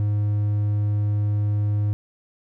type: tone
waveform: triangle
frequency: 103.83 Hz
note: G#2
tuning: in tune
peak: -17 dBFS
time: 0-1.93 s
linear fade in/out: 0 ms
effects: none